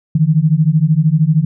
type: beating tone pair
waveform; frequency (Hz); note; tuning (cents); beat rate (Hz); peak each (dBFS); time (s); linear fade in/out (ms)
sine; 150 / 163; D3 / E3; +37 / -19; 13; -12; 0.15-1.45; 5
effects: none